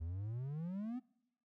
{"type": "exponential sweep", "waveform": "triangle", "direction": "up", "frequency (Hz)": [77.78, 260], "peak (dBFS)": -37, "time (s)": [0, 1], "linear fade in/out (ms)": 20, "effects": ["noise-tail reverb RT60 0.8 s tail -23 dB re dry"]}